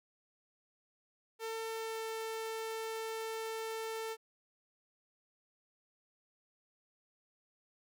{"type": "tone with pitch glide", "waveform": "sawtooth", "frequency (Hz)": [448.8, 446], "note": ["A4", "A4"], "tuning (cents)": [34, 23], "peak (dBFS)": -34, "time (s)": [1.39, 4.17], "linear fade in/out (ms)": 50, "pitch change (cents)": -11, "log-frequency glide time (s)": [1.66, 2.05], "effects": []}